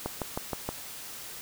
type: click train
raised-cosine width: 1 ms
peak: -16 dBFS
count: 5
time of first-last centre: 0.06-0.69 s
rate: 6.35 Hz
effects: white hiss -42 dBFS RMS until 1.41 s